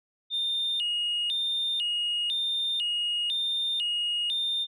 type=tone with vibrato; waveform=sine; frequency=3224 Hz; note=G7; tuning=48 cents sharp; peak=-24 dBFS; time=0.3-4.67 s; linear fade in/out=50 ms; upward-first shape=square; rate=1 Hz; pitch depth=200 cents each way; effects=tanh soft clip ceiling -23 dBFS